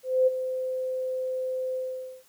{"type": "tone with ADSR envelope", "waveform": "sine", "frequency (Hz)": 515, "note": "C5", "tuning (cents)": -28, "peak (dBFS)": -16, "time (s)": [0.03, 2.24], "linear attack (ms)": 240, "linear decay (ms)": 21, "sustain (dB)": -11, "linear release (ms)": 490, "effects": ["white hiss -60 dBFS RMS until 2.28 s"]}